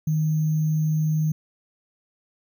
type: tone with sample-and-hold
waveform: sine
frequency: 155.56 Hz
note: D#3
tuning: in tune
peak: -19 dBFS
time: 0.07-1.32 s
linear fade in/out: 5 ms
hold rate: 6300 Hz
effects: none